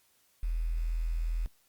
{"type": "tone with quantisation", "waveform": "sine", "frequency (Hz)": 41.2, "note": "E1", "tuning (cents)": 0, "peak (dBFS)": -28, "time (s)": [0.43, 1.46], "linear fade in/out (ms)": 0, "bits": 9, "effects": ["white hiss -68 dBFS RMS until 1.68 s", "Opus 48 kbps"]}